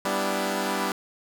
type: chord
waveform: 10% pulse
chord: E minor seventh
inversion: first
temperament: equal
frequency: 196 / 246.9 / 293.7 / 329.6 Hz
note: G3 / B3 / D4 / E4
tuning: 0 / 0 / 0 / 0 cents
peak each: -20 / -23 / -23 / -25 dBFS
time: 0.05-0.92 s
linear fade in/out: 2 ms
effects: none